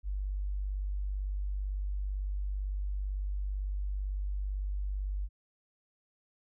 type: tone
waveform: sine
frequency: 48.95 Hz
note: G1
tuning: 2 cents flat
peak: -31 dBFS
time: 0.03-5.29 s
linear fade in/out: 50 ms
effects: none